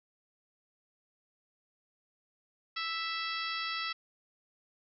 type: harmonic tone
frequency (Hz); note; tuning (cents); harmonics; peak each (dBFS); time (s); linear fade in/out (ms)
659.3; E5; 0; 2 / 3 / 4 / 5 / 6 / 7 / 8; -38 / -40 / -41 / -42 / -43 / -43 / -44; 2.76-3.93; 10
effects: none